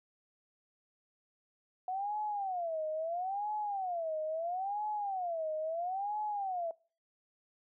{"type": "tone with vibrato", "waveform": "sine", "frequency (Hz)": 726, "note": "F#5", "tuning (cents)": -33, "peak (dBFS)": -33, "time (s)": [1.88, 6.71], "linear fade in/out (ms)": 2, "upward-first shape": "sine", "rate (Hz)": 0.75, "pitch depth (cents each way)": 270, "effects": ["noise-tail reverb RT60 0.4 s tail -24 dB re dry"]}